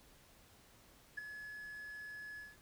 triangle tone with ADSR envelope, 1702 Hz, G#6, 42 cents sharp, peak -33 dBFS, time 1.17-2.57 s, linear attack 14 ms, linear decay 8 ms, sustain -11 dB, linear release 190 ms, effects tanh soft clip ceiling -35 dBFS + pink hiss -64 dBFS RMS until 2.61 s

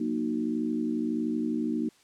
harmonic tone with a mistuned harmonic, 61.5 Hz, B1, 7 cents flat, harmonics 3 / 4 / 5 / 6, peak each -41 / -29 / -30 / -37 dBFS, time 0-1.89 s, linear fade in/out 5 ms, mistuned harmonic 4, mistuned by -79 cents, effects white hiss -61 dBFS RMS until 2.03 s + low-pass 8000 Hz 12 dB/octave

